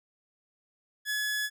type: tone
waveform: sawtooth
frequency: 1700 Hz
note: G#6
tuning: 40 cents sharp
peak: -25 dBFS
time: 1.05-1.5 s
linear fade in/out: 50 ms
effects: none